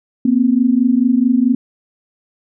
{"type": "tone pair together", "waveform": "sine", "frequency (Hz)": [237, 261.6], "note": ["A#3", "C4"], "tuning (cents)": [29, 0], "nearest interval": "major second", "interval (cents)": 171, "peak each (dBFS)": -13, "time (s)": [0.25, 1.55], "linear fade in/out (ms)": 5, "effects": []}